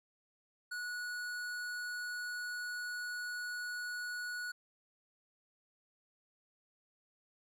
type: tone with hard clipping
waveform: triangle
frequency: 1464 Hz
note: F#6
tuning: 19 cents flat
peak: -40 dBFS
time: 0.71-4.52 s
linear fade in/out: 10 ms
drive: 18 dB
effects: none